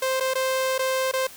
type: tone with dropouts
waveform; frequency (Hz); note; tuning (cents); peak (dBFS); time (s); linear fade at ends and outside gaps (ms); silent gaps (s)
sawtooth; 523.3; C5; 0; -18; 0.02-1.27; 5; 0.2-0.206 / 0.338-0.353 / 0.781-0.791 / 1.115-1.135
effects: white hiss -44 dBFS RMS until 1.36 s